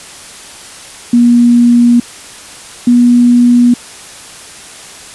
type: tone pair in turn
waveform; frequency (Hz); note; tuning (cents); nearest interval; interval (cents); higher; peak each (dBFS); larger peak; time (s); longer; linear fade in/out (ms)
sine; 239.3 / 242.2; A#3 / B3; +46 / -34; unison; 20; second; -3; neither; 1.13-2 / 2.87-3.74; neither; 5
effects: white hiss -31 dBFS RMS until 5.14 s + resampled to 24000 Hz